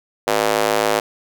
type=tone with high-pass filter; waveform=square; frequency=53.6 Hz; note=A1; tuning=45 cents flat; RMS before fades=-18 dBFS; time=0.27-1 s; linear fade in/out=5 ms; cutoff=520 Hz; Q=1.6; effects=none